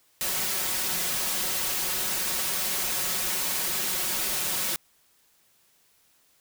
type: noise with comb filter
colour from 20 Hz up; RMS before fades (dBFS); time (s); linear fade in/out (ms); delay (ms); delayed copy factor
white; -28; 0.21-4.76; 0; 5.4; +0.7
effects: white hiss -64 dBFS RMS until 6.4 s